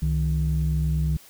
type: tone pair together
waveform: sine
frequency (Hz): 67.01 / 155.56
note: C2 / D#3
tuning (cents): +42 / 0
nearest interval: octave + minor third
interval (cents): 1458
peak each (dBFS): -22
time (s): 0.02-1.17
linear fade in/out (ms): 5
effects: tanh soft clip ceiling -15 dBFS + white hiss -50 dBFS RMS until 1.29 s